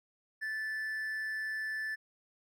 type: tone with amplitude modulation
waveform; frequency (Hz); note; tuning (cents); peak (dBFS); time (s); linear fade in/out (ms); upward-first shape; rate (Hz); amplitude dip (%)
triangle; 1752; A6; -8; -31; 0.41-1.96; 20; sine; 203; 30
effects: none